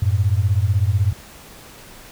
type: beating tone pair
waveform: sine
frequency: 92.5 / 108.5 Hz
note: F#2 / A2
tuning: 0 / -24 cents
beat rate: 16 Hz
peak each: -17 / -18 dBFS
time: 0.02-1.13 s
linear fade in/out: 5 ms
effects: pink hiss -42 dBFS RMS until 2.11 s